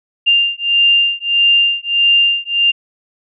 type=beating tone pair; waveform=sine; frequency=2794 / 2795.6 Hz; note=F7 / F7; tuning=0 / +1 cents; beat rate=1.6 Hz; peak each=-13 dBFS; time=0.26-2.72 s; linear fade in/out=20 ms; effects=none